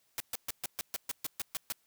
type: noise bursts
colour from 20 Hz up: white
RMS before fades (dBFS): -35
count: 11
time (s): 0.18-1.722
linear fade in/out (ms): 0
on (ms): 22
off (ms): 130
effects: white hiss -72 dBFS RMS until 1.86 s